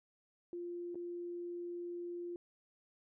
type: tone with dropouts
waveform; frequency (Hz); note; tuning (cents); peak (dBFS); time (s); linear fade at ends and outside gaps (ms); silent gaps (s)
sine; 348.5; F4; -4; -40; 0.53-2.36; 1; 0.946-0.955
effects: none